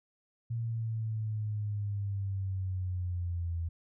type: linear sweep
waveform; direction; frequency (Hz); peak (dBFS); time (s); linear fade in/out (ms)
sine; down; 116.54 to 83; -31; 0.5-3.69; 10
effects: none